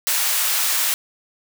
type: high-pass noise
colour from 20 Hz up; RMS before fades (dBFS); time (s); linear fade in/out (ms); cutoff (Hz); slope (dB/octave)
white; -20; 0.07-0.94; 0; 880; 12
effects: none